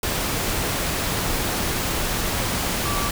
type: tone in noise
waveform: sine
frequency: 1155 Hz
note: D6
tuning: 29 cents flat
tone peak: -28 dBFS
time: 2.85-3.09 s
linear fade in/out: 2 ms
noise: pink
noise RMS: -24 dBFS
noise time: 0.03-3.11 s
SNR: -7 dB
effects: none